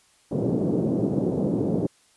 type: band-pass noise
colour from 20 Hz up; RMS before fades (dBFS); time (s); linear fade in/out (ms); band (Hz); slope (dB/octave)
pink; -24; 0.31-1.87; 10; 140 to 490; 24
effects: white hiss -60 dBFS RMS until 2.16 s + resampled to 24000 Hz